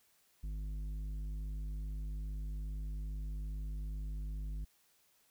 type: tone with tanh clipping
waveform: triangle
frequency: 51.2 Hz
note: G#1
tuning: 24 cents flat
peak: -39 dBFS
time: 0.43-4.65 s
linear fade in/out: 10 ms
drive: 13 dB
effects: white hiss -71 dBFS RMS until 5.3 s